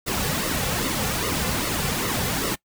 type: noise with flanger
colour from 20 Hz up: pink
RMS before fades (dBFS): -25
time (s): 0.06-2.56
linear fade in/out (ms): 20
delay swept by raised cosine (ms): 1.2 to 3.2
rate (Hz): 2.5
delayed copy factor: -0.65
effects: noise-tail reverb RT60 0.1 s tail -22 dB re dry